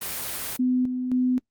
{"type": "noise", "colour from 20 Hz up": "white", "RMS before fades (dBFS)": -31, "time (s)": [0.01, 0.57], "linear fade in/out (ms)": 10}
{"type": "tone with tremolo", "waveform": "sine", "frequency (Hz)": 252.5, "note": "B3", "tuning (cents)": 39, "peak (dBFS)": -19, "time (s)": [0.59, 1.39], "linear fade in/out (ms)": 10, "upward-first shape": "square", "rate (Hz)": 1.9, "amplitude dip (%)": 50}
{"effects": ["noise-tail reverb RT60 0.1 s tail -25 dB re dry", "Opus 32 kbps"]}